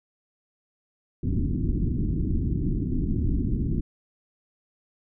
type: low-pass noise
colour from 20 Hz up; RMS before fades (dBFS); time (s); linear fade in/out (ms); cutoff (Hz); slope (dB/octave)
pink; -25; 1.23-3.81; 5; 330; 48
effects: none